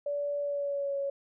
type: tone with pitch glide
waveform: sine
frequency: 576 to 557 Hz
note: D5 to C#5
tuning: -34 to +8 cents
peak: -29 dBFS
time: 0.06-1.1 s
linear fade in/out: 5 ms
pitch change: -58 cents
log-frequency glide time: 0.4-0.97 s
effects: none